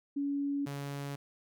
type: tone pair in turn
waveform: sine / sawtooth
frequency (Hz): 282.5 / 141.25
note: C#4 / C#3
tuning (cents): +33 / +33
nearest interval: octave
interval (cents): 1200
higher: first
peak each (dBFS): -30 / -33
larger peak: first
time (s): 0.16-0.66 / 0.66-1.16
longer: neither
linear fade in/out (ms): 10
effects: none